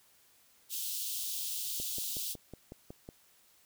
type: high-pass noise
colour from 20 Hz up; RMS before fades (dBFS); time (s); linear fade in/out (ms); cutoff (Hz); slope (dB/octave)
white; -37; 0.69-2.36; 50; 3000; 48
type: click train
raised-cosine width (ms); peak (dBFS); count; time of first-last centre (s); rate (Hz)
2; -31; 8; 1.8-3.089; 5.43
effects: white hiss -65 dBFS RMS until 3.65 s